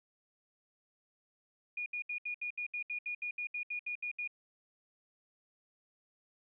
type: tone bursts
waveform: sine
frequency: 2443 Hz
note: D#7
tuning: 32 cents flat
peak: -35 dBFS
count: 16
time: 1.77-4.276 s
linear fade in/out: 5 ms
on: 91 ms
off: 70 ms
effects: none